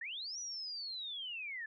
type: linear two-way sweep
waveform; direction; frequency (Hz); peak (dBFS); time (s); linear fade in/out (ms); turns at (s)
sine; up then down; 1709 to 5920 to 1709; -40; 0.01-1.66; 5; 0.39
effects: none